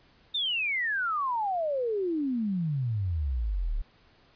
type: exponential sweep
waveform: sine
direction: down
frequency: 3702 to 33.33 Hz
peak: -26 dBFS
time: 0.34-3.82 s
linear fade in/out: 10 ms
effects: pink hiss -61 dBFS RMS until 4.35 s + resampled to 11025 Hz